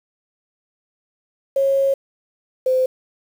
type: tone pair in turn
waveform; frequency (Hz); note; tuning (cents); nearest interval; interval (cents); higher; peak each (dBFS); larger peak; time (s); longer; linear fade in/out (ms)
sine; 546 / 515.4; C#5 / C5; -26 / -26; minor second; 100; first; -14; neither; 1.56-1.94 / 2.66-2.86; first; 5
effects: 7-bit